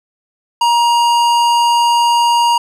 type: tone with hard clipping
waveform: sine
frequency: 945 Hz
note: A#5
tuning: 23 cents sharp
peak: -11 dBFS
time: 0.61-2.58 s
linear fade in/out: 5 ms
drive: 15 dB
effects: none